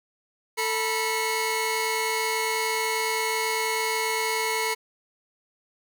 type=tone cluster; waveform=sawtooth; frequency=443.4 / 975 / 2187 Hz; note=A4 / B5 / C#7; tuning=+13 / -23 / -24 cents; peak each=-25 dBFS; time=0.57-4.75 s; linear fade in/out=20 ms; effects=none